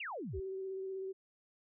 sine exponential sweep, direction down, 2960 to 55 Hz, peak -39 dBFS, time 0-0.4 s, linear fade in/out 5 ms
sine tone with vibrato, 382.3 Hz, G4, 43 cents flat, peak -38 dBFS, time 0.33-1.13 s, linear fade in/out 20 ms, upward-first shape square, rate 16 Hz, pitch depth 13 cents each way
effects none

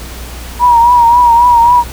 sine tone with vibrato, 954 Hz, A#5, 40 cents sharp, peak -3 dBFS, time 0.59-1.84 s, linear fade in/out 50 ms, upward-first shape triangle, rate 3.7 Hz, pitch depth 64 cents each way, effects added 60 Hz sine -25 dBFS peak until 1.92 s + pink hiss -29 dBFS RMS until 1.92 s

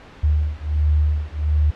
sine beating tone pair, 74.6 / 76 Hz, D2 / D#2, +28 / -40 cents, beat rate 1.4 Hz, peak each -19 dBFS, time 0.23-1.71 s, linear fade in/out 10 ms, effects pink hiss -43 dBFS RMS until 1.75 s + low-pass 3000 Hz 12 dB/octave

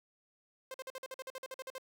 sawtooth tone bursts, 523.3 Hz, C5, in tune, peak -37 dBFS, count 14, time 0.71-1.782 s, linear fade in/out 2 ms, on 32 ms, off 48 ms, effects none

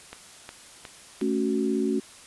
click train, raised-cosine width 0.3 ms, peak -22 dBFS, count 4, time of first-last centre 0.13-1.213 s, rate 2.77 Hz
sine chord, F# minor, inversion first, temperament equal, 220 / 277.2 / 370 Hz, A3 / C#4 / F#4, 0 / 0 / 0 cents, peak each -27 dBFS, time 1.21-2 s, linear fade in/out 10 ms
effects white hiss -48 dBFS RMS until 2.26 s + resampled to 24000 Hz

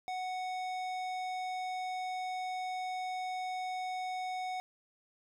sine tone with tanh clipping, 740 Hz, F#5, in tune, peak -37 dBFS, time 0.08-4.6 s, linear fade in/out 0 ms, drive 16 dB, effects none

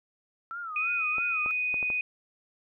sine tone with vibrato, 1318.5 Hz, E6, in tune, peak -34 dBFS, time 0.51-1.51 s, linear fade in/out 0 ms, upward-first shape sine, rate 3 Hz, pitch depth 130 cents each way
sine tone, 2489 Hz, D#7, in tune, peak -26 dBFS, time 0.76-2.01 s, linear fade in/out 2 ms
clicks, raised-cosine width 1 ms, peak -26 dBFS, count 5, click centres 1.183 / 1.461 / 1.742 / 1.828 / 1.902 s
effects none

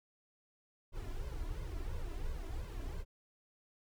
brown noise with flanger, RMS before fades -40 dBFS, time 0.92-3.05 s, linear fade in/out 50 ms, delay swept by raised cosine 1.9 to 3 ms, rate 2.9 Hz, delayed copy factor +0.8, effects none

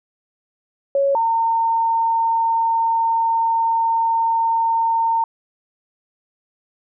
sine tone pair in turn, 554.4 / 911.8 Hz, C#5 / A#5, 0 / -39 cents, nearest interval major sixth, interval 861 cents, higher second, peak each -14 / -15 dBFS, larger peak first, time 0.95-1.15 / 1.15-5.24 s, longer second, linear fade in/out 2 ms, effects none

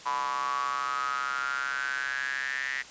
square tone with high-pass filter sweep, 66.4 Hz, C2, 26 cents sharp, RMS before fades -31 dBFS, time 0.05-2.83 s, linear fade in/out 20 ms, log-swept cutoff 1000 to 1900 Hz, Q 9.9, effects white hiss -47 dBFS RMS until 2.9 s + resampled to 16000 Hz

